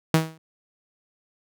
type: tone with exponential decay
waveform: sawtooth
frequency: 160.2 Hz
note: E3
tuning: 49 cents flat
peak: -9 dBFS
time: 0.14-0.38 s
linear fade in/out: 2 ms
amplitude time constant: 51 ms
effects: none